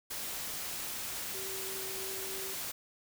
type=tone in noise; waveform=sine; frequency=383.7 Hz; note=G4; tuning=37 cents flat; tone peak=-44 dBFS; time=1.34-2.54 s; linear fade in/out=10 ms; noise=white; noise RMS=-39 dBFS; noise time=0.1-2.72 s; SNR=-8 dB; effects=none